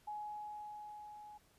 sine tone with level ramp, 840 Hz, G#5, 19 cents sharp, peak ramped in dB -40 to -51 dBFS, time 0.07-1.38 s, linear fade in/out 10 ms, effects pink hiss -70 dBFS RMS until 1.58 s + resampled to 32000 Hz

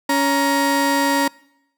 30% pulse tone pair together, 279.5 / 940 Hz, C#4 / A#5, +14 / +14 cents, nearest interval octave + major sixth, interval 2100 cents, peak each -16 dBFS, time 0.09-1.28 s, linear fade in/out 5 ms, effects noise-tail reverb RT60 0.8 s tail -24 dB re dry

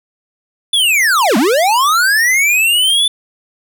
square linear two-way sweep, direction down then up, 3520 to 196 to 3520 Hz, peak -10 dBFS, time 0.73-3.08 s, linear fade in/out 5 ms, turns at 1.37 s, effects none

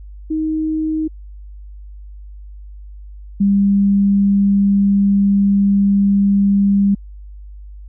sine tone pair in turn, 313.6 / 199.21 Hz, D#4 / G3, +14 / +28 cents, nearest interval minor sixth, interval 786 cents, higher first, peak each -16 / -10 dBFS, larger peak second, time 0.3-1.08 / 3.4-6.95 s, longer second, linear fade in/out 10 ms, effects added 50 Hz sine -32 dBFS peak until 7.88 s

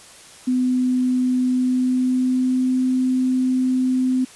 sine tone with pitch glide, 252.8 to 256.3 Hz, B3 to C4, +41 to -36 cents, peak -16 dBFS, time 0.47-4.25 s, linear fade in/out 10 ms, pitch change +23 cents, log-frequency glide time 1.47-2.81 s, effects white hiss -44 dBFS RMS until 4.35 s + resampled to 24000 Hz

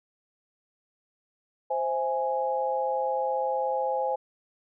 sine chord, C augmented, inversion none, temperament equal, 523.3 / 659.3 / 830.6 Hz, C5 / E5 / G#5, 0 / 0 / 0 cents, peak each -28 / -34 / -28 dBFS, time 1.7-4.16 s, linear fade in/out 10 ms, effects none

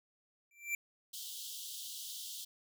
square tone with exponential growth, 2349 Hz, D7, in tune, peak -31 dBFS, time 0.51-0.75 s, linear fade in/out 2 ms, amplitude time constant 52 ms
pink high-pass noise, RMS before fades -45 dBFS, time 1.13-2.45 s, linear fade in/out 10 ms, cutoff 3000 Hz, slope 96 dB/octave
effects none

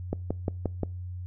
click train, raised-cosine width 2 ms, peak -14 dBFS, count 5, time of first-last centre 0.13-0.833 s, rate 5.69 Hz, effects noise-tail reverb RT60 0.4 s tail -25 dB re dry + added 90 Hz sine -34 dBFS peak until 1.26 s

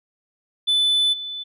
sine tone with level steps, 3500 Hz, A7, 10 cents flat, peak -13 / -28 dBFS, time 0.67-1.44 s, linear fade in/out 20 ms, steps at 1.12 s, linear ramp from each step 20 ms, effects tanh soft clip ceiling -15 dBFS

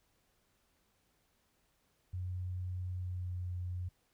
sine tone with pitch glide, 91 to 89.75 Hz, F#2 to F2, -28 to +48 cents, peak -36 dBFS, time 2.13-3.89 s, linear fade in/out 10 ms, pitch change -24 cents, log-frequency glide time 2.96-3.35 s, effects pink hiss -75 dBFS RMS until 4.13 s

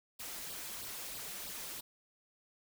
white noise with flanger, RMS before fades -44 dBFS, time 0.19-1.81 s, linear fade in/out 10 ms, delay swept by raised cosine 0.22 to 5.82 ms, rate 3.1 Hz, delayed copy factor +0.7, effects none

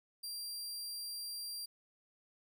sawtooth tone, 4740 Hz, D8, 15 cents sharp, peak -38 dBFS, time 0.23-1.66 s, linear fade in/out 10 ms, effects none

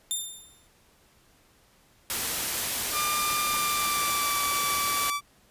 5% pulse tone with exponential decay, 3606 Hz, A7, 42 cents sharp, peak -16 dBFS, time 0.11-0.67 s, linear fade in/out 0 ms, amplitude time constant 120 ms
white noise, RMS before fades -29 dBFS, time 2.1-5.1 s, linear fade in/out 0 ms
sawtooth tone with pitch glide, 1197 to 1156.9 Hz, D6 to D6, +33 to -26 cents, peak -23 dBFS, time 2.92-5.21 s, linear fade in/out 50 ms, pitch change -59 cents, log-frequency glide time 3.44-4.43 s
effects pink hiss -61 dBFS RMS until 5.5 s + resampled to 32000 Hz

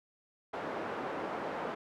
pink band-pass noise, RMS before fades -38 dBFS, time 0.53-1.75 s, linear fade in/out 10 ms, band 360 to 1200 Hz, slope 12 dB/octave, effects none

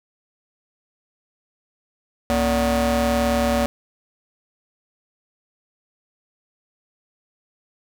30% pulse ring-modulated tone, 169.8 Hz, F3, 48 cents flat, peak -12 dBFS, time 2.3-3.66 s, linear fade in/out 0 ms, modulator 405 Hz, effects none

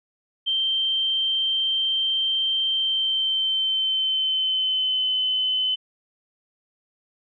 sine tone with pitch glide, 3136 to 3038 Hz, G7 to F#7, 0 to +45 cents, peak -20 dBFS, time 0.46-5.76 s, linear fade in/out 20 ms, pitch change -55 cents, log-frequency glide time 2.69-5.1 s, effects none

